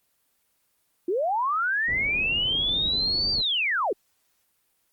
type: linear two-way sweep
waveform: sine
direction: up then down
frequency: 327.1 to 4705 to 327.1 Hz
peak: -22 dBFS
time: 1.08-3.93 s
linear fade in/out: 5 ms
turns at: 3.32 s
type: low-pass noise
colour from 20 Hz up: pink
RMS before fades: -37 dBFS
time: 1.88-3.42 s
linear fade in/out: 5 ms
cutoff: 520 Hz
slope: 12 dB/octave
effects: white hiss -70 dBFS RMS until 4.92 s + Opus 24 kbps